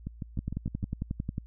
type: two click trains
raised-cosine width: 5 ms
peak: -19 / -22 dBFS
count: 12 / 6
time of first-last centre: 0.39-1.381 / 0.07-0.83 s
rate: 11.1 / 6.58 Hz
effects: added 57 Hz sine -46 dBFS peak until 1.46 s